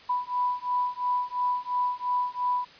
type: beating tone pair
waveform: sine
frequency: 987.8 / 990.7 Hz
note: B5 / B5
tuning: 0 / +5 cents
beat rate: 2.9 Hz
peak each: -28 / -28 dBFS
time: 0.09-2.65 s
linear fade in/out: 10 ms
effects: white hiss -50 dBFS RMS until 2.79 s + resampled to 11025 Hz